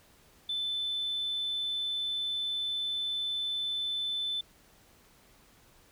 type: tone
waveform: sine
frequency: 3520 Hz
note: A7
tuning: in tune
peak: -29 dBFS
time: 0.49-4.41 s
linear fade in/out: 5 ms
effects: tanh soft clip ceiling -26 dBFS + pink hiss -61 dBFS RMS until 5.91 s